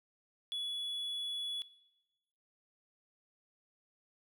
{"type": "tone", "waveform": "triangle", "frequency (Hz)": 3400, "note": "G#7", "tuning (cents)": 40, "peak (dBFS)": -34, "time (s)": [0.52, 1.62], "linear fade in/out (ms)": 0, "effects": ["noise-tail reverb RT60 1.0 s tail -20 dB re dry"]}